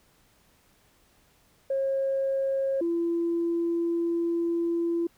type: tone pair in turn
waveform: sine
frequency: 541 / 338.6 Hz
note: C#5 / E4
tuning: -42 / +46 cents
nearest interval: minor sixth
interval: 812 cents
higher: first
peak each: -23 / -23 dBFS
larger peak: neither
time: 1.7-2.81 / 2.81-5.07 s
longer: second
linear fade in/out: 5 ms
effects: tanh soft clip ceiling -19 dBFS + pink hiss -63 dBFS RMS until 5.17 s